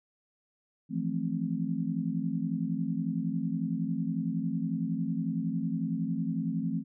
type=chord; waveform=sine; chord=F major seventh; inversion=third; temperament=just; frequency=163.7 / 174.61 / 218.3 / 261.9 Hz; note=E3 / F3 / A3 / C4; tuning=-12 / 0 / -13 / +2 cents; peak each=-34 dBFS; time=0.89-6.84 s; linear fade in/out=50 ms; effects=none